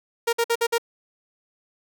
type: tone bursts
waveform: sawtooth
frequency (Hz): 466.2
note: A#4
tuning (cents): 0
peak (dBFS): -15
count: 5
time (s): 0.27-0.782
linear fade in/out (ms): 10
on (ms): 60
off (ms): 53
effects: none